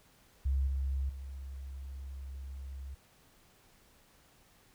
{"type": "tone with level steps", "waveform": "sine", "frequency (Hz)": 67.5, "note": "C#2", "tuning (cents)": -45, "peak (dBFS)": [-27, -30, -40], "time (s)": [0.45, 2.95], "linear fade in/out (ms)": 10, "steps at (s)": [0.67, 1.09], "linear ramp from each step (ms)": 5, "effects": ["pink hiss -64 dBFS RMS until 4.74 s"]}